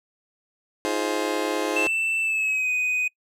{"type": "chord", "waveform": "30% pulse", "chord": "F minor seventh", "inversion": "third", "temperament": "just", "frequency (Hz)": [314.3, 349.2, 419.1, 523.8], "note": ["Eb4", "F4", "Ab4", "C5"], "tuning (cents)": [18, 0, 16, 2], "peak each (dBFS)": [-26, -28, -26, -27], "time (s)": [0.85, 1.87], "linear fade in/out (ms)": 0}
{"type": "tone with pitch glide", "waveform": "triangle", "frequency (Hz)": [2661, 2497], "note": ["E7", "D#7"], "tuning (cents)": [16, 6], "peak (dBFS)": -20, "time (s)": [1.76, 3.08], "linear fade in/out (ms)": 5, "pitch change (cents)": -110, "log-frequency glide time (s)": [2.21, 2.7]}
{"effects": ["noise-tail reverb RT60 0.1 s tail -24 dB re dry", "low-pass 12000 Hz 12 dB/octave"]}